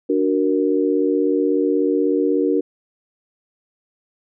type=chord; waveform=sine; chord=D augmented; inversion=none; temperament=equal; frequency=293.7 / 370 / 466.2 Hz; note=D4 / F#4 / A#4; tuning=0 / 0 / 0 cents; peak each=-19 / -20 / -20 dBFS; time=0.09-2.61 s; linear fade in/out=10 ms; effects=none

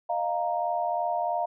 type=chord; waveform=sine; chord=Eb suspended second; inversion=none; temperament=equal with one note detuned; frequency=615.5 / 698.5 / 932.3 Hz; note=Eb5 / F5 / Bb5; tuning=-19 / 0 / 0 cents; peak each=-32 / -27 / -31 dBFS; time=0.09-1.46 s; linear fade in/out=10 ms; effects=none

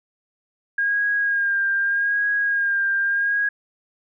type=tone with vibrato; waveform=sine; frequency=1621 Hz; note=G#6; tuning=42 cents flat; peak=-18 dBFS; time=0.78-3.49 s; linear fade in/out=5 ms; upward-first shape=sine; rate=0.82 Hz; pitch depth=31 cents each way; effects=none

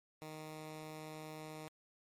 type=tone; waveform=10% pulse; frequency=155.5 Hz; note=D#3; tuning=1 cent flat; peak=-38 dBFS; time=0.22-1.68 s; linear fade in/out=0 ms; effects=MP3 64 kbps

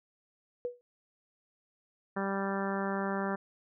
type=tone with exponential decay; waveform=sine; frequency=487.9 Hz; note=B4; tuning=21 cents flat; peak=-28 dBFS; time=0.65-0.81 s; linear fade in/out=0 ms; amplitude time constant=34 ms
type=harmonic tone; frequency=196 Hz; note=G3; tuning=in tune; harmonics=1 / 2 / 3 / 4 / 5 / 6 / 7 / 8 / 9; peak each=-34 / -37 / -39 / -40 / -41 / -42 / -42 / -43 / -44 dBFS; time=2.16-3.36 s; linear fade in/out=10 ms
effects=none

